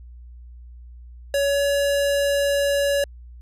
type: tone with pitch glide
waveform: square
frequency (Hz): 562 to 565.6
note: C#5 to C#5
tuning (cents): +24 to +35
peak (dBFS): -19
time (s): 1.34-3.04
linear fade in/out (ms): 2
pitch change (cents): +11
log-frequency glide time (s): 1.45-1.62
effects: added 60 Hz sine -39 dBFS peak until 3.41 s + resampled to 32000 Hz